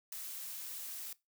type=noise with ADSR envelope; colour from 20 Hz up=blue; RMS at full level=-39 dBFS; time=0.12-1.13 s; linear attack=5 ms; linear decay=5 ms; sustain=-5 dB; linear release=4 ms; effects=noise-tail reverb RT60 0.2 s tail -19 dB re dry